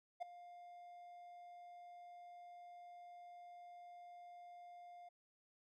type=tone with ADSR envelope; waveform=triangle; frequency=704 Hz; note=F5; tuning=14 cents sharp; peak=-36 dBFS; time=0.2-5.09 s; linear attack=23 ms; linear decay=7 ms; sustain=-16 dB; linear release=8 ms; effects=none